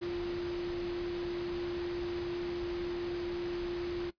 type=tone in noise; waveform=sine; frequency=349.2 Hz; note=F4; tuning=in tune; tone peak=-33 dBFS; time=0.01-4.11 s; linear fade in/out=20 ms; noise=pink; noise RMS=-44 dBFS; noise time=0.01-4.11 s; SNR=+8 dB; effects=noise-tail reverb RT60 0.1 s tail -17 dB re dry + resampled to 11025 Hz